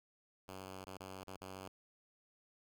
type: tone with dropouts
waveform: 5% pulse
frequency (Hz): 94.7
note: F#2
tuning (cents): +41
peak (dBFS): -36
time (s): 0.48-1.68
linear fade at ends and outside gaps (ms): 5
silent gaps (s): 0.848-0.868 / 0.972-1.002 / 1.237-1.272 / 1.366-1.412
effects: none